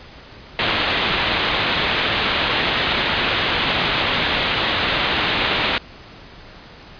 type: low-pass noise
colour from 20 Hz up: white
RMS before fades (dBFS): -20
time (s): 0.59-5.78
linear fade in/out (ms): 0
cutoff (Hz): 3900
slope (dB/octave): 48
effects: pink hiss -41 dBFS RMS until 6.99 s + resampled to 11025 Hz